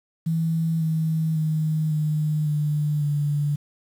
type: tone with pitch steps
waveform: sine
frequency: 163.1 / 159.56 / 156.09 / 152.71 / 149.39 / 146.15 Hz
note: E3 / D#3 / D#3 / D#3 / D3 / D3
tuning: -18 / +44 / +6 / -32 / +30 / -8 cents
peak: -20 dBFS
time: 0.26-3.56 s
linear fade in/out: 10 ms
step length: 550 ms
effects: 8-bit